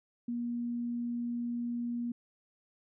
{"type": "tone", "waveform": "sine", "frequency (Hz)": 238.5, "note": "A#3", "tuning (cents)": 40, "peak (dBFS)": -32, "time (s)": [0.28, 2.12], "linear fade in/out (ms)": 5, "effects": []}